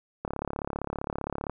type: click train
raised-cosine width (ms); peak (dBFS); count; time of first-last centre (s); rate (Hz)
1; -17; 45; 0.25-1.496; 35.3
effects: none